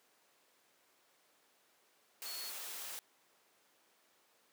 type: tone in noise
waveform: sine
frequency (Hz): 4362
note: C#8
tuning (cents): -29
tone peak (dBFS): -45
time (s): 2.26-2.5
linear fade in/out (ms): 0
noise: white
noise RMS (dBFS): -45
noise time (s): 2.22-2.99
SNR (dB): -3
effects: pink hiss -70 dBFS RMS until 4.52 s + high-pass 400 Hz 12 dB/octave